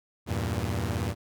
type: chord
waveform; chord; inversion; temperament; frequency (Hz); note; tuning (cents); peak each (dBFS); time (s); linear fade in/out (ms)
sawtooth; E diminished; none; equal; 82.41 / 98 / 116.54; E2 / G2 / Bb2; 0 / 0 / 0; -28; 0.26-1.15; 50
effects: none

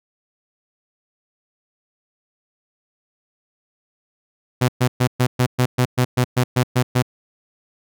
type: tone bursts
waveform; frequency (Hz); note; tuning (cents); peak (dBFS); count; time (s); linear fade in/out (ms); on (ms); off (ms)
sawtooth; 125.3; B2; +25; -10; 13; 4.61-7.025; 10; 75; 120
effects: none

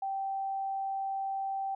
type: tone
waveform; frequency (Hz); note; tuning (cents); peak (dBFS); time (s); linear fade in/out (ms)
sine; 779; G5; -11; -31; 0.02-1.75; 5
effects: none

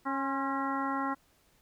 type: harmonic tone with a mistuned harmonic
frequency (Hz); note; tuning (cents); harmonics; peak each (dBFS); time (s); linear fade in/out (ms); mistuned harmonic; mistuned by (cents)
273.4; C#4; -24; 1 / 2 / 3 / 4 / 5 / 6 / 7; -34 / -43 / -36 / -35 / -37 / -48 / -43; 0.05-1.15; 20; 4; -41
effects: pink hiss -67 dBFS RMS until 1.61 s

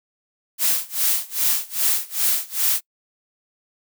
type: noise with tremolo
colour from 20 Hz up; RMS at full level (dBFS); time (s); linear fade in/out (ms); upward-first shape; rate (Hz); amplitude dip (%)
blue; -18; 0.58-2.81; 50; sine; 2.5; 95
effects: noise-tail reverb RT60 0.1 s tail -25 dB re dry

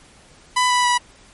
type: tone with pitch steps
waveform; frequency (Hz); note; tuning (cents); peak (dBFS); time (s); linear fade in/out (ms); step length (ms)
sawtooth; 998 / 987.7 / 977.5; B5 / B5 / B5; +18 / 0 / -18; -11; 0.56-0.98; 10; 140
effects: pink hiss -49 dBFS RMS until 1.33 s + MP3 48 kbps

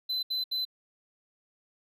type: tone bursts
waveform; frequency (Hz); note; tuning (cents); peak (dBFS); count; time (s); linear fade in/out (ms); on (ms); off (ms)
triangle; 4037; B7; +37; -27; 3; 0.09-0.652; 10; 140; 71
effects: none

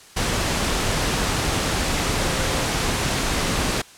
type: tone in noise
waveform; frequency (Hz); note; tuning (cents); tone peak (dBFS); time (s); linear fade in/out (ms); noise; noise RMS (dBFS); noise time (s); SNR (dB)
sine; 525; C5; +6; -31; 2.19-2.66; 10; pink; -22; 0.16-3.82; -12
effects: white hiss -46 dBFS RMS until 3.97 s + low-pass 9000 Hz 12 dB/octave

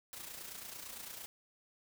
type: noise with amplitude modulation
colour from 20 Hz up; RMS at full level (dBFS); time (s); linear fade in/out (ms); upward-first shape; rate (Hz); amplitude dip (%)
white; -45; 0.13-1.26; 0; sine; 28.9; 55
effects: none

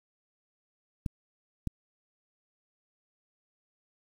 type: clicks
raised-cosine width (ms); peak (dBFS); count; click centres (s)
5; -18; 2; 1.062 / 1.673
effects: 8-bit

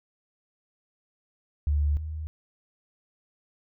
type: tone pair in turn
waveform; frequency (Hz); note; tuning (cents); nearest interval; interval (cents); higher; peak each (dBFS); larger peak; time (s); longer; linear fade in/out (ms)
sine; 73.42 / 77.79; D2 / D#2; 0 / 0; minor second; 100; second; -21 / -31; first; 1.67-1.97 / 1.97-2.27; neither; 0
effects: none

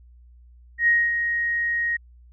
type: tone with ADSR envelope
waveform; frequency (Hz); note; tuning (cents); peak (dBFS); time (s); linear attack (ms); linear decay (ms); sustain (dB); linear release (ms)
sine; 1877; A#6; +11; -14; 0.78-1.97; 92; 240; -7; 10
effects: added 60 Hz sine -47 dBFS peak until 2.32 s

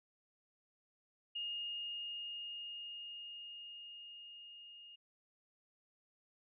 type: tone with level ramp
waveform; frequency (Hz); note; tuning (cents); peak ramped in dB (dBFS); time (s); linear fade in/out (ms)
sine; 2844; F7; +31; -38 to -53; 1.35-4.96; 10
effects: none

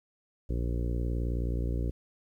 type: harmonic tone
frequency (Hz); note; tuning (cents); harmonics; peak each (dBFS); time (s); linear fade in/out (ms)
59.1; A#1; +24; 1 / 2 / 3 / 4 / 5 / 6 / 7 / 8 / 9; -29 / -35 / -42 / -43 / -41 / -44 / -45 / -47 / -49; 0.49-1.91; 10
effects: 11-bit

